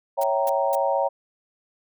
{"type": "chord", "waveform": "sine", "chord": "C# diminished seventh", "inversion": "none", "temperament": "equal with one note detuned", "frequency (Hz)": [554.4, 659.3, 774.5, 932.3], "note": ["C#5", "E5", "G5", "Bb5"], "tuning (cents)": [0, 0, -21, 0], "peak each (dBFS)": [-23, -27, -26, -26], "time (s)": [0.17, 1.09], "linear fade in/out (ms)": 20}
{"type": "noise bursts", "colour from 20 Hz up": "blue", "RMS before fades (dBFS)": -34, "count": 3, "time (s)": [0.21, 0.754], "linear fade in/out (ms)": 5, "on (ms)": 28, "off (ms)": 230}
{"effects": []}